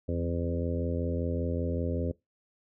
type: harmonic tone with a mistuned harmonic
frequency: 85.2 Hz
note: F2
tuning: 42 cents flat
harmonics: 1 / 2 / 3 / 4 / 5 / 6 / 7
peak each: -31 / -37 / -35 / -40 / -38 / -37 / -42 dBFS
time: 0.08-2.12 s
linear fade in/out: 10 ms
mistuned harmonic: 2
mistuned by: -35 cents
effects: noise-tail reverb RT60 0.2 s tail -22 dB re dry